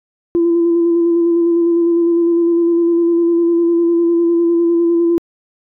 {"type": "tone with vibrato", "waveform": "sine", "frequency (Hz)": 339.4, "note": "F4", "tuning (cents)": -49, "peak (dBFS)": -9, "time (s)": [0.35, 5.18], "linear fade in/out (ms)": 0, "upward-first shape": "square", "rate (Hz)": 9.9, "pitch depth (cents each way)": 16, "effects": ["tanh soft clip ceiling -6 dBFS"]}